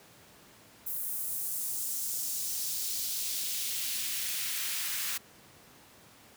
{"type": "noise with high-pass filter sweep", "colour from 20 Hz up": "white", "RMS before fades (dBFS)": -34, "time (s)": [0.86, 5.18], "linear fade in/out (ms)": 10, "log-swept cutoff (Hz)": [12000, 1500], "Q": 1.1, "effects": ["pink hiss -56 dBFS RMS until 6.36 s", "high-pass 100 Hz 12 dB/octave"]}